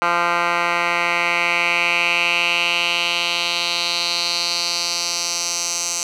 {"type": "tone with band-pass filter sweep", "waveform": "10% pulse", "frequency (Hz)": 172.6, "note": "F3", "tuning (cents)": -20, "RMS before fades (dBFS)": -20, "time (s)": [0.02, 6.03], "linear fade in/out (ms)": 0, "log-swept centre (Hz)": [1500, 6500], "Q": 3.1, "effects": []}